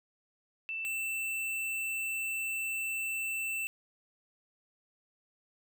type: tone pair in turn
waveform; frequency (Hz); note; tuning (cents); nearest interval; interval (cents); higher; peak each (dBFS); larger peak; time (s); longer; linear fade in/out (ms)
sine / square; 2658 / 2668; E7 / E7; +14 / +20; unison; 6; second; -34 / -33; second; 0.69-0.85 / 0.85-3.67; second; 0
effects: none